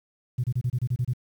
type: tone bursts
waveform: sine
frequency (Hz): 123.47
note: B2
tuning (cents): 0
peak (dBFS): -21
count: 9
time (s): 0.38-1.135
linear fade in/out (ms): 10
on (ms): 59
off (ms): 28
effects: tanh soft clip ceiling -17 dBFS + 9-bit